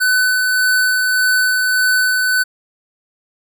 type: tone with tremolo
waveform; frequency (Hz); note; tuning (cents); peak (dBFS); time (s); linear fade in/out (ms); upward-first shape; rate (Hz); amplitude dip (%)
square; 1505; F#6; +29; -12; 0-2.44; 20; sine; 1.7; 25
effects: none